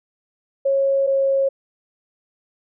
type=tone pair in turn; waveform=sine; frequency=547 / 544.1 Hz; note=C#5 / C#5; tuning=-23 / -32 cents; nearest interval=unison; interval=9 cents; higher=first; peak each=-15 dBFS; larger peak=neither; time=0.65-1.07 / 1.07-1.49 s; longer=neither; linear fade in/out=10 ms; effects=none